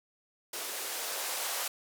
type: noise with band-pass filter sweep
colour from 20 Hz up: violet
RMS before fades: -36 dBFS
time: 0.53-1.68 s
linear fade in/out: 5 ms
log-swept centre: 400 to 690 Hz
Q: 1.7
effects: none